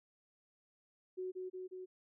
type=tone with echo; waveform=sine; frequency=370 Hz; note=F#4; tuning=in tune; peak=-38 dBFS; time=1.17-1.32 s; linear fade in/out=20 ms; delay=180 ms; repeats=3; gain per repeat=-2 dB; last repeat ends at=1.86 s; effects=none